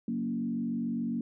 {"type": "tone with frequency modulation", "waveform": "sine", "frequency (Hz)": 233.1, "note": "A#3", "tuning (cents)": 0, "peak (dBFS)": -29, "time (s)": [0.08, 1.21], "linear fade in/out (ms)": 2, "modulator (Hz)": 47, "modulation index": 0.92, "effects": []}